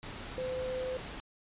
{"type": "tone in noise", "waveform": "sine", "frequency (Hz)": 512, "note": "C5", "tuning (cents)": -38, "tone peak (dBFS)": -33, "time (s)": [0.38, 0.97], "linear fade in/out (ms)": 0, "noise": "pink", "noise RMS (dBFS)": -43, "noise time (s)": [0.03, 1.2], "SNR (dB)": 7, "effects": ["resampled to 8000 Hz"]}